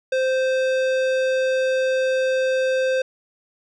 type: tone with tanh clipping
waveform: sine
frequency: 521 Hz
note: C5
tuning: 7 cents flat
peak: -20 dBFS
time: 0.12-3.02 s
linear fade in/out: 5 ms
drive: 17 dB
effects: none